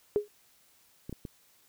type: tone with exponential decay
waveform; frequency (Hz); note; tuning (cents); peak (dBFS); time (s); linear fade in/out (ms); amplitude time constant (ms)
sine; 415.3; G#4; 0; -19; 0.16-0.28; 0; 26
type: clicks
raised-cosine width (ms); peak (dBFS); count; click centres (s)
3; -26; 3; 1.095 / 1.127 / 1.252
effects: white hiss -64 dBFS RMS until 1.68 s